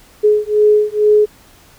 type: beating tone pair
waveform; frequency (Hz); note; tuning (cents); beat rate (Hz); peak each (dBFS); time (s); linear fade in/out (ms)
sine; 420.7 / 422.9; G#4 / G#4; +22 / +31; 2.2; -12; 0.23-1.26; 20
effects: pink hiss -46 dBFS RMS until 1.78 s